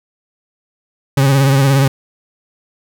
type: tone with vibrato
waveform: 40% pulse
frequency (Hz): 136.8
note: C#3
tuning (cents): -23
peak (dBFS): -8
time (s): 1.17-1.88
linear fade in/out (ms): 5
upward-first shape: triangle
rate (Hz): 17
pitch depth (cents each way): 61
effects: none